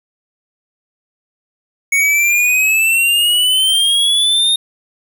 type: exponential sweep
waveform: square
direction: up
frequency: 2217 to 3696 Hz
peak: -11 dBFS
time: 1.92-4.56 s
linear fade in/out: 5 ms
effects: 7-bit